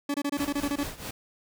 40% pulse tone bursts, 285.6 Hz, D4, 48 cents flat, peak -25 dBFS, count 10, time 0.09-0.835 s, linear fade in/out 5 ms, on 52 ms, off 25 ms
pink noise with tremolo, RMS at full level -35 dBFS, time 0.37-1.11 s, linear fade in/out 5 ms, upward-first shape triangle, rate 4.6 Hz, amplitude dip 85%
effects none

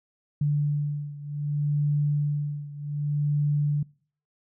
sine beating tone pair, 146.3 / 146.95 Hz, D3 / D3, -6 / +1 cents, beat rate 0.65 Hz, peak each -25 / -28 dBFS, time 0.41-3.83 s, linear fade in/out 5 ms, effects noise-tail reverb RT60 0.5 s tail -25 dB re dry

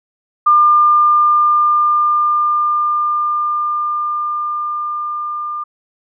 sine tone with level ramp, 1200 Hz, D6, 37 cents sharp, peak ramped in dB -6 to -20 dBFS, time 0.46-5.64 s, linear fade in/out 10 ms, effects none

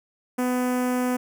sawtooth tone with notch filter, 250 Hz, B3, 21 cents sharp, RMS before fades -24 dBFS, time 0.38-1.17 s, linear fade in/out 10 ms, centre 3900 Hz, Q 0.67, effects none

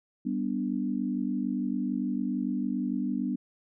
sine chord, G major, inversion none, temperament equal, 196 / 246.9 / 293.7 Hz, G3 / B3 / D4, 0 / 0 / 0 cents, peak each -32 / -30 / -33 dBFS, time 0.25-3.36 s, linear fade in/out 10 ms, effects none

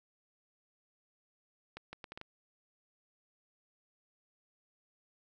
accelerating click train, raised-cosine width 0.3 ms, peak -28 dBFS, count 6, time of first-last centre 1.77-2.214 s, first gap 160 ms, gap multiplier 0.7, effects none

